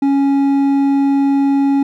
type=tone with hard clipping; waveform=triangle; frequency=277.2 Hz; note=C#4; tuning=in tune; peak=-12 dBFS; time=0.02-1.83 s; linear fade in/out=5 ms; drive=9 dB; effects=none